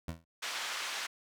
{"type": "tone with exponential decay", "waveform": "20% pulse", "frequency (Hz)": 82.41, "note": "E2", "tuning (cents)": 0, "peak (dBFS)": -29, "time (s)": [0.08, 0.25], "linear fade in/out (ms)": 5, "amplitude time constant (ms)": 35}
{"type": "band-pass noise", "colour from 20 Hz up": "pink", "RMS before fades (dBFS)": -38, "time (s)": [0.42, 1.07], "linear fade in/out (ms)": 10, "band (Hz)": [1200, 5900], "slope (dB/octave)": 12}
{"effects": []}